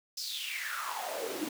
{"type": "noise with high-pass filter sweep", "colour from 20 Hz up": "pink", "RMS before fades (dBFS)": -37, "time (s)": [0.17, 1.49], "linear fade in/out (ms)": 5, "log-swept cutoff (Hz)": [5400, 260], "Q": 6.2, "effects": []}